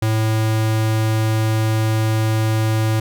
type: tone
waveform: square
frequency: 110 Hz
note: A2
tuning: in tune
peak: -16 dBFS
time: 0.02-3 s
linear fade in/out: 5 ms
effects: none